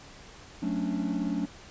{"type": "chord", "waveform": "triangle", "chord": "D major seventh", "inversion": "first", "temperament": "just", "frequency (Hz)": [183.54, 220.2, 275.3, 293.7], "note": ["F#3", "A3", "C#4", "D4"], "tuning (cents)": [-14, 2, -12, 0], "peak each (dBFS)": -31, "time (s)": [0.62, 1.46], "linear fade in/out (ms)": 10, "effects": ["pink hiss -49 dBFS RMS until 1.7 s", "resampled to 16000 Hz"]}